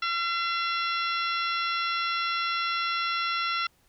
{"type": "harmonic tone", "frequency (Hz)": 680, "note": "F5", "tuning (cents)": -46, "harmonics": [2, 3, 4, 5, 6, 7, 8], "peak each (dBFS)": [-28, -34, -34, -36, -37, -50, -40], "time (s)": [0.02, 3.67], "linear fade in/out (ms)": 5, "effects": ["pink hiss -65 dBFS RMS until 3.88 s"]}